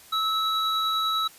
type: tone pair together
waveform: triangle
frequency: 1300 / 3890 Hz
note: E6 / B7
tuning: -24 / -27 cents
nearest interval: octave + perfect fifth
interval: 1897 cents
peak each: -23 / -25 dBFS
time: 0.12-1.28 s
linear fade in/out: 10 ms
effects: white hiss -50 dBFS RMS until 1.38 s + resampled to 32000 Hz